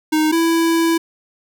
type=tone pair in turn; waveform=square; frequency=310.2 / 331 Hz; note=D#4 / E4; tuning=-5 / +7 cents; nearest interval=minor second; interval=112 cents; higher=second; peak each=-14 dBFS; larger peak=neither; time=0.12-0.32 / 0.32-0.98 s; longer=second; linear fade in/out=10 ms; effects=none